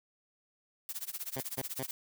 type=noise with tremolo; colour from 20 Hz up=blue; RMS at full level=-37 dBFS; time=0.89-1.91 s; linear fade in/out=0 ms; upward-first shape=sine; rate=16 Hz; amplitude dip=95%
type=tone bursts; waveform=10% pulse; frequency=132.3 Hz; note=C3; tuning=20 cents sharp; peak=-27 dBFS; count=3; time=1.36-1.832 s; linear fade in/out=2 ms; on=44 ms; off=170 ms
effects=none